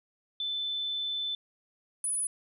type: tone pair in turn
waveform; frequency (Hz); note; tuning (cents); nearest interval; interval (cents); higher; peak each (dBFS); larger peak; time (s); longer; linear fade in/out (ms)
sine; 3520 / 9910; A7 / D#9; 0 / -8; octave + tritone; 1792; second; -30 / -28; second; 0.4-1.35 / 2.04-2.27; first; 2
effects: none